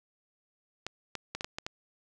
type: clicks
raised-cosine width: 0.2 ms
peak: -18 dBFS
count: 7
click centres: 0.866 / 1.153 / 1.35 / 1.409 / 1.445 / 1.585 / 1.665 s
effects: none